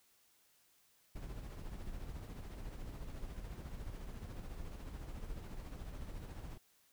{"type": "noise with tremolo", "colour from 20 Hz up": "brown", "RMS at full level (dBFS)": -44, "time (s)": [1.15, 6.58], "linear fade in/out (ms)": 10, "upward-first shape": "sine", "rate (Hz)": 14, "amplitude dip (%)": 45, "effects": ["white hiss -71 dBFS RMS until 6.92 s"]}